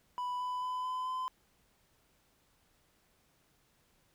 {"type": "tone with pitch steps", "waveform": "triangle", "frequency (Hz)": [990, 998, 1006.1, 1014.3, 1022.5], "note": ["B5", "B5", "B5", "B5", "C6"], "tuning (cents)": [4, 18, 32, 46, -40], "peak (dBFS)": -32, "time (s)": [0.18, 1.28], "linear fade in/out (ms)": 0, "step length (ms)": 220, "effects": ["pink hiss -71 dBFS RMS until 4.14 s"]}